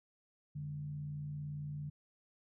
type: tone with frequency modulation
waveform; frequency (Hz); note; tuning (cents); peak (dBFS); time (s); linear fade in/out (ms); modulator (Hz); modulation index
sine; 146.83; D3; 0; -39; 0.55-1.9; 10; 57.7; 0.36
effects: none